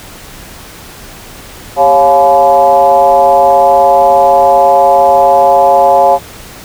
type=tone with frequency modulation; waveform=sine; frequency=703 Hz; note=F5; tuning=11 cents sharp; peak=-3 dBFS; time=1.76-6.19 s; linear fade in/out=50 ms; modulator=153 Hz; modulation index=1.3; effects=pink hiss -31 dBFS RMS until 6.64 s